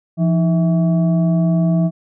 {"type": "tone with frequency modulation", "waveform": "sine", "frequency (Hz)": 170, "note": "F3", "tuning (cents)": -46, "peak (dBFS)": -12, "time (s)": [0.17, 1.91], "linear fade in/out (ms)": 50, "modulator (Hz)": 483, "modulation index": 0.5, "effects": []}